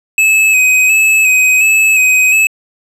square tone with vibrato, 2558 Hz, D#7, 47 cents sharp, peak -7 dBFS, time 0.18-2.47 s, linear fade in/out 2 ms, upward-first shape square, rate 1.4 Hz, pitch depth 28 cents each way, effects low-pass 12000 Hz 12 dB/octave

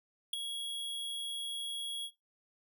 square tone with ADSR envelope, 3322 Hz, G#7, in tune, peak -27 dBFS, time 0.33-2.11 s, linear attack 6 ms, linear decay 4 ms, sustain -10 dB, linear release 68 ms, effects noise-tail reverb RT60 0.2 s tail -18 dB re dry

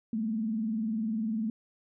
sine tone with vibrato, 220 Hz, A3, in tune, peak -28 dBFS, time 0.13-1.5 s, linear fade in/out 2 ms, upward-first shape sine, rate 20 Hz, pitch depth 120 cents each way, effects none

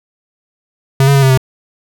square tone with pitch steps, 135.1 / 139.9 / 137.6 / 132.9 / 130.7 Hz, C#3 / C#3 / C#3 / C3 / C3, -44 / +16 / -12 / +27 / -1 cents, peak -7 dBFS, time 1-1.375 s, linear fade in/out 2 ms, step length 75 ms, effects none

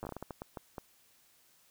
slowing click train, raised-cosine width 1 ms, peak -26 dBFS, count 12, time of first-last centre 0.03-0.782 s, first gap 9 ms, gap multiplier 1.37, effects white hiss -66 dBFS RMS until 1.7 s

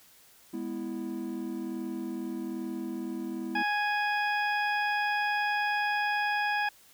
triangle chord, E major, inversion first, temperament just, 206 / 247.2 / 329.6 Hz, G#3 / B3 / E4, -14 / +2 / 0 cents, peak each -37 / -35 / -34 dBFS, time 0.53-3.63 s, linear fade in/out 10 ms
harmonic tone, 830.6 Hz, G#5, in tune, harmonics 1 / 2 / 3 / 4 / 6, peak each -29 / -30 / -35 / -42 / -43 dBFS, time 3.55-6.69 s, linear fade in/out 5 ms
effects white hiss -58 dBFS RMS until 6.93 s

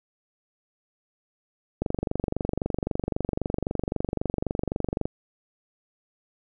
click train, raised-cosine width 2 ms, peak -12 dBFS, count 78, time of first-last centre 1.82-5.055 s, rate 23.8 Hz, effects none

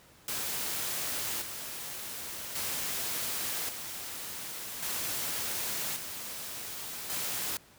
white noise with tremolo, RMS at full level -34 dBFS, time 0.28-7.57 s, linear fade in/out 2 ms, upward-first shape square, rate 0.44 Hz, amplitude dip 50%, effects pink hiss -58 dBFS RMS until 7.78 s + high-pass 60 Hz 12 dB/octave

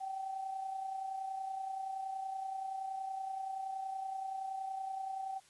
sine tone with amplitude modulation, 770 Hz, G5, 31 cents flat, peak -35 dBFS, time 0-5.4 s, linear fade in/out 20 ms, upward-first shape sine, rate 30.6 Hz, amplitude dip 50%, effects white hiss -64 dBFS RMS until 5.49 s + resampled to 24000 Hz

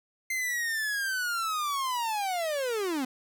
45% pulse linear sweep, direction down, 2093 to 246.9 Hz, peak -28 dBFS, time 0.3-3.05 s, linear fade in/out 5 ms, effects none

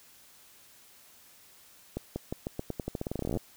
accelerating click train, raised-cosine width 2 ms, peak -19 dBFS, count 24, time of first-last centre 1.97-3.372 s, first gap 190 ms, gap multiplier 0.87, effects white hiss -57 dBFS RMS until 3.56 s

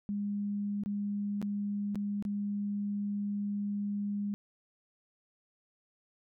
sine tone with dropouts, 203.8 Hz, G#3, 32 cents flat, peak -31 dBFS, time 0.09-4.34 s, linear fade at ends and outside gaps 0 ms, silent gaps 0.836-0.86 / 1.416-1.426 / 1.947-1.956 / 2.225-2.251 s, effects none

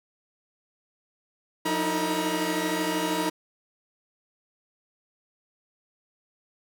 sawtooth tone cluster, 178.8 / 306.6 / 319.5 / 453 / 959 Hz, F3 / D#4 / D#4 / A#4 / A#5, +41 / -25 / +46 / -50 / +49 cents, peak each -31 / -27 / -26 / -29 / -27 dBFS, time 1.65-3.3 s, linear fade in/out 10 ms, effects none

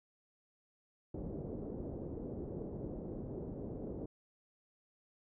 white low-pass noise, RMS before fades -43 dBFS, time 1.14-4.06 s, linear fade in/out 5 ms, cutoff 450 Hz, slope 24 dB/octave, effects none

